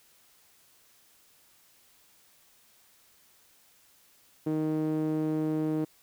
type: tone with band-pass filter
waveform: sawtooth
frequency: 155.56 Hz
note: D#3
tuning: in tune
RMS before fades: -29 dBFS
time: 4.46-5.85 s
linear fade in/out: 10 ms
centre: 340 Hz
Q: 2.5
effects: white hiss -62 dBFS RMS until 6.02 s